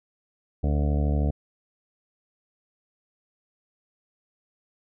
harmonic tone, 73 Hz, D2, 10 cents flat, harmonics 1 / 2 / 3 / 4 / 6 / 7 / 8 / 9 / 10, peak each -22 / -28 / -32 / -34 / -38 / -39 / -40 / -41 / -42 dBFS, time 0.63-1.31 s, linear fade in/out 10 ms, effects none

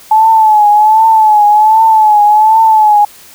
sine tone with vibrato, 861 Hz, A5, 38 cents flat, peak -3 dBFS, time 0.11-3.05 s, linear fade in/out 5 ms, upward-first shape triangle, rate 1.3 Hz, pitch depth 73 cents each way, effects white hiss -37 dBFS RMS until 3.34 s

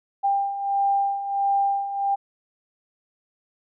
sine beating tone pair, 794 / 795.5 Hz, G5 / G5, +22 / +25 cents, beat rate 1.5 Hz, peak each -27 / -21 dBFS, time 0.23-2.16 s, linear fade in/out 20 ms, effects none

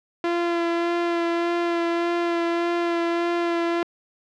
sawtooth tone with vibrato, 341.6 Hz, F4, 38 cents flat, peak -17 dBFS, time 0.24-3.83 s, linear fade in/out 2 ms, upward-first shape sine, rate 1.7 Hz, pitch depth 15 cents each way, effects low-pass 3000 Hz 12 dB/octave

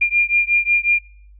sine beating tone pair, 2400 / 2405.5 Hz, D7 / D7, +37 / +41 cents, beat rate 5.5 Hz, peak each -17 dBFS, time 0.01-0.99 s, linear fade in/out 10 ms, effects noise-tail reverb RT60 0.6 s tail -24 dB re dry + added 50 Hz sine -42 dBFS peak until 1.39 s

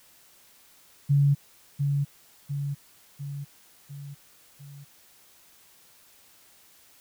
sine tone with echo, 141.7 Hz, C#3, 38 cents sharp, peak -17 dBFS, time 1.09-1.35 s, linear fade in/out 20 ms, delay 700 ms, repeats 5, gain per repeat -5 dB, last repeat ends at 4.85 s, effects white hiss -57 dBFS RMS until 7 s

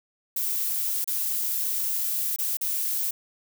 violet noise with dropouts, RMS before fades -27 dBFS, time 0.36-3.11 s, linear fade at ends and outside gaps 5 ms, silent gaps 1.044-1.075 / 2.362-2.386 / 2.571-2.611 s, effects none

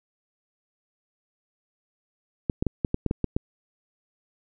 clicks, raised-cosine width 3 ms, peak -10 dBFS, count 9, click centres 2.498 / 2.625 / 2.667 / 2.848 / 2.944 / 3.063 / 3.111 / 3.243 / 3.365 s, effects none

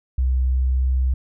sine tone with pitch glide, 64 to 64.45 Hz, C2 to C2, -38 to -26 cents, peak -16 dBFS, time 0.18-1.14 s, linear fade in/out 5 ms, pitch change +12 cents, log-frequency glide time 0.44-0.86 s, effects none

